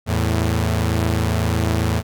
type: tone pair together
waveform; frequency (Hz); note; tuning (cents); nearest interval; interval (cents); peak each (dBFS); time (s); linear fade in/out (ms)
sawtooth; 82.12 / 110; E2 / A2; -6 / 0; perfect fourth; 506; -16; 0.06-2.03; 50
effects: none